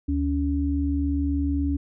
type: tone pair together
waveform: sine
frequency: 74.6 / 281.7 Hz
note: D2 / C#4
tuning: +28 / +28 cents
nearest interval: octave + major seventh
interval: 2300 cents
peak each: -24 dBFS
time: 0.08-1.77 s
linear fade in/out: 10 ms
effects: none